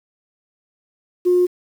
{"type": "tone", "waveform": "sine", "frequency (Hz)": 358.5, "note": "F4", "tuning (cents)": 45, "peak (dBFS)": -11, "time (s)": [1.25, 1.47], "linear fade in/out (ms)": 20, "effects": ["tanh soft clip ceiling -7 dBFS", "7-bit"]}